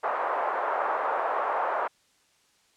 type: band-pass noise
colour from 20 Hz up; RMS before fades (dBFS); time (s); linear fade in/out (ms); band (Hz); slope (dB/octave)
white; -28; 0.03-1.88; 10; 520 to 1200; 24
effects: white hiss -65 dBFS RMS until 2.76 s + low-pass 8000 Hz 12 dB/octave